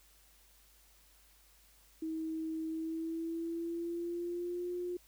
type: tone with pitch glide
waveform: sine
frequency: 320 to 355.1 Hz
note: D#4 to F4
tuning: +49 to +29 cents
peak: -35 dBFS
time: 2.02-4.97 s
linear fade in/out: 5 ms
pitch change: +180 cents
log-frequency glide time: 2.68-4.71 s
effects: added 50 Hz sine -66 dBFS peak until 5.07 s + white hiss -65 dBFS RMS until 5.07 s